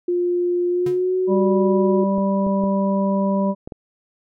sine tone with pitch glide, 353 to 371 Hz, F4 to F#4, +19 to +5 cents, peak -17 dBFS, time 0.08-2.04 s, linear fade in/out 5 ms, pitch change +86 cents, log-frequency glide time 0.69-1.16 s
square tone with exponential decay, 143.6 Hz, D3, 39 cents flat, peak -26 dBFS, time 0.86-1.04 s, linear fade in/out 5 ms, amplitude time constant 38 ms
harmonic tone, 196 Hz, G3, in tune, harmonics 1 / 2 / 3 / 5, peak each -18 / -31 / -23 / -27 dBFS, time 1.27-3.55 s, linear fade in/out 50 ms
clicks, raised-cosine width 2 ms, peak -19 dBFS, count 5, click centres 2.182 / 2.467 / 2.638 / 3.675 / 3.722 s
effects none

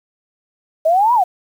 sine exponential two-way sweep, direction up then down, 617 to 1004 to 687 Hz, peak -10 dBFS, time 0.85-1.24 s, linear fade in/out 10 ms, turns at 1.14 s, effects 7-bit

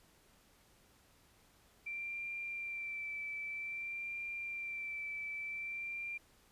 sine tone with vibrato, 2349 Hz, D7, in tune, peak -39 dBFS, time 1.86-6.18 s, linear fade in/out 10 ms, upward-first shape sine, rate 0.52 Hz, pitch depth 24 cents each way, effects pink hiss -67 dBFS RMS until 6.51 s + resampled to 32000 Hz

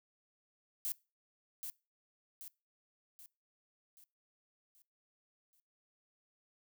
violet noise with echo, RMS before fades -37 dBFS, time 0.85-0.92 s, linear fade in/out 0 ms, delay 780 ms, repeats 6, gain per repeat -6 dB, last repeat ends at 5.6 s, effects noise-tail reverb RT60 0.3 s tail -23 dB re dry

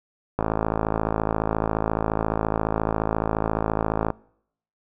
click train, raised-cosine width 1 ms, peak -8 dBFS, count 203, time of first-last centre 0.39-4.103 s, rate 54.4 Hz, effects noise-tail reverb RT60 0.7 s tail -24 dB re dry

